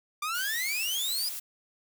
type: exponential sweep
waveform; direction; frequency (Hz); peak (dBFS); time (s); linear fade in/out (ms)
sawtooth; up; 1174.7 to 5050; -26; 0.22-1.29; 5
type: noise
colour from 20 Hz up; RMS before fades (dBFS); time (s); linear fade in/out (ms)
blue; -37; 0.34-1.4; 10
effects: none